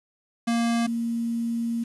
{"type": "tone pair in turn", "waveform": ["square", "sine"], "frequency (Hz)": [233.1, 232.3], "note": ["A#3", "A#3"], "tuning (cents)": [0, -6], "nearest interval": "unison", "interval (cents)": 6, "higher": "first", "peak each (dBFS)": [-22, -24], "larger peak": "first", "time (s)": [[0.47, 0.87], [0.87, 1.84]], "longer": "second", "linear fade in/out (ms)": 10, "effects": ["resampled to 24000 Hz", "8-bit"]}